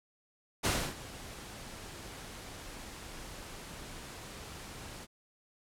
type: noise with ADSR envelope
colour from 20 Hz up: pink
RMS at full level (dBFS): -28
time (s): 0.63-5.07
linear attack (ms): 23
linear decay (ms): 280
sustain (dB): -18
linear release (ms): 39
effects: low-pass 11000 Hz 12 dB/octave